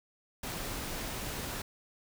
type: noise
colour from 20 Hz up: pink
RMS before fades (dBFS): -38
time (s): 0.43-1.62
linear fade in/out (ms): 5
effects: none